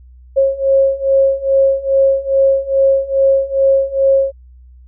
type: beating tone pair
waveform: sine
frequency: 541 / 543.4 Hz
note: C#5 / C#5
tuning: -42 / -35 cents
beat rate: 2.4 Hz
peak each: -14 / -12 dBFS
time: 0.36-4.32 s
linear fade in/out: 20 ms
effects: added 62 Hz sine -38 dBFS peak until 4.87 s